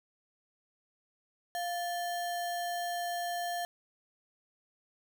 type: tone with sample-and-hold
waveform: sine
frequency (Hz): 698.5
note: F5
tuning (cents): 0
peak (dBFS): -32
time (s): 1.55-3.65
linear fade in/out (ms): 0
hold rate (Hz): 2450
effects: none